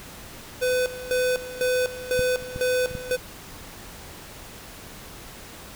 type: tone with tremolo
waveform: square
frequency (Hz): 503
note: B4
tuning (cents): +32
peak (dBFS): -21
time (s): 0.61-3.17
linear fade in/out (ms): 20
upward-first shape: square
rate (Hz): 2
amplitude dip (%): 80
type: clicks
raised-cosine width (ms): 5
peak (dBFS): -17 / -27 / -20 / -26 / -19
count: 5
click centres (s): 2.193 / 2.424 / 2.561 / 2.913 / 2.952
effects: pink hiss -42 dBFS RMS until 5.75 s